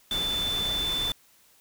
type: tone in noise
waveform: sine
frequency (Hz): 3520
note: A7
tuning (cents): 0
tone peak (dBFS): -26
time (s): 0.11-1.12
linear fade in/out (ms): 2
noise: pink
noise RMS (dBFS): -35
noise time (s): 0.11-1.12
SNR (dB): +6
effects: white hiss -60 dBFS RMS until 1.6 s